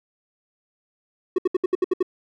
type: tone bursts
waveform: triangle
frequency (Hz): 368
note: F#4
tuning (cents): -9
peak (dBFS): -14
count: 8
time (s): 1.36-2.028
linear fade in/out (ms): 5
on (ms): 24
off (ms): 68
effects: none